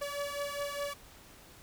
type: beating tone pair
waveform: sawtooth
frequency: 570 / 574.9 Hz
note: C#5 / D5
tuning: +48 / -37 cents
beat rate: 4.9 Hz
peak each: -33 / -35 dBFS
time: 0.01-0.94 s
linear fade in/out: 10 ms
effects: pink hiss -55 dBFS RMS until 1.62 s